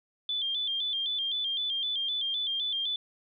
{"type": "tone with vibrato", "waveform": "sine", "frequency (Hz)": 3339, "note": "G#7", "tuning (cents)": 9, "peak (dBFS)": -28, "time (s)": [0.29, 2.96], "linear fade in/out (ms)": 2, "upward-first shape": "square", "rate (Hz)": 3.9, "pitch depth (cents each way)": 74, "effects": []}